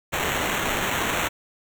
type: noise with sample-and-hold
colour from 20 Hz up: violet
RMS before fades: -25 dBFS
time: 0.12-1.29 s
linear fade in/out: 20 ms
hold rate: 4900 Hz
effects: none